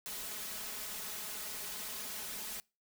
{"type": "noise with comb filter", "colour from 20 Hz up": "white", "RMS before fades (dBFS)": -42, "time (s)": [0.06, 2.6], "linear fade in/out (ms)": 0, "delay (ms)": 4.7, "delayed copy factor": 0.85, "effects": ["noise-tail reverb RT60 0.3 s tail -25 dB re dry"]}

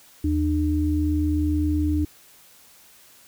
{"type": "tone pair together", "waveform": "sine", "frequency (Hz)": [79.55, 301.3], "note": ["D#2", "D4"], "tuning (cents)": [39, 44], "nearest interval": "octave + major seventh", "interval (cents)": 2305, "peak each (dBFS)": -22, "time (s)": [0.24, 2.05], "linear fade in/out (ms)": 5, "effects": ["white hiss -52 dBFS RMS until 3.27 s"]}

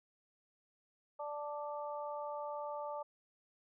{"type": "harmonic tone", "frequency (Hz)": 293.7, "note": "D4", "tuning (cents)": 0, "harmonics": [2, 3, 4], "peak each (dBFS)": [-42, -43, -47], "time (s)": [1.19, 3.03], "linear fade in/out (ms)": 10, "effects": []}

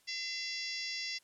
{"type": "harmonic tone", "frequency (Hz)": 680, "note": "F5", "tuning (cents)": -46, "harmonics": [3, 4, 5, 6, 7, 8, 9, 10], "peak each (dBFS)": [-42, -46, -47, -48, -41, -43, -51, -54], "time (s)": [0.07, 1.19], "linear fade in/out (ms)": 20, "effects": ["white hiss -69 dBFS RMS until 1.23 s", "low-pass 11000 Hz 12 dB/octave"]}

